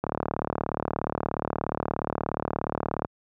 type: click train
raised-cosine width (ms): 1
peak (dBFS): -12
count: 112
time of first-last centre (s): 0.04-3.048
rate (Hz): 36.9
effects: high-pass 80 Hz 12 dB/octave

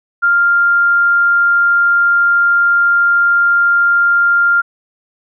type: tone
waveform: sine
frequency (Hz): 1396.9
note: F6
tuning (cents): 0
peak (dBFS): -8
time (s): 0.22-4.62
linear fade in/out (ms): 20
effects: none

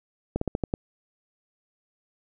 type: slowing click train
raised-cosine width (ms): 2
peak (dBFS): -12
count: 6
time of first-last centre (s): 0.36-0.739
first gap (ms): 54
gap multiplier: 1.17
effects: none

